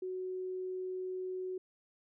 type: tone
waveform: sine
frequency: 370.6 Hz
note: F#4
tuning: 3 cents sharp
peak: -36 dBFS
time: 0.02-1.58 s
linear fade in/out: 5 ms
effects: none